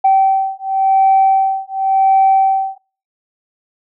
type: beating tone pair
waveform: sine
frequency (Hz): 772 / 772.92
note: G5 / G5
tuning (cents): -27 / -25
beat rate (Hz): 0.92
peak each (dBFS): -12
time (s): 0.04-2.78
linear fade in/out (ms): 10
effects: noise-tail reverb RT60 0.4 s tail -24 dB re dry + tanh soft clip ceiling -3 dBFS